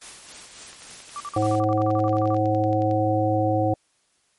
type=noise with tremolo; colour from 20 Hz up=white; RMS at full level=-40 dBFS; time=0.01-1.6 s; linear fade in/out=10 ms; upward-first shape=triangle; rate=3.6 Hz; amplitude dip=45%
type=click train; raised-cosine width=0.2 ms; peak=-27 dBFS; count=25; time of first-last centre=0.73-2.912 s; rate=11 Hz
type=tone bursts; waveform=sine; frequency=1166 Hz; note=D6; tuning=13 cents flat; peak=-30 dBFS; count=14; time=1.16-2.345 s; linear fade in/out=0 ms; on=41 ms; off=47 ms
type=harmonic tone; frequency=106.6 Hz; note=G#2; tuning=46 cents sharp; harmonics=1 / 3 / 5 / 7; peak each=-24 / -24 / -24 / -24 dBFS; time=1.36-3.74 s; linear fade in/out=5 ms
effects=white hiss -66 dBFS RMS until 4.38 s + MP3 48 kbps